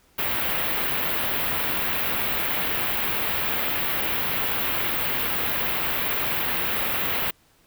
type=band-stop noise; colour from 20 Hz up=white; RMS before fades=-25 dBFS; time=0.18-7.31 s; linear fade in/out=10 ms; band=3200 to 15000 Hz; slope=24 dB/octave; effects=pink hiss -60 dBFS RMS until 7.66 s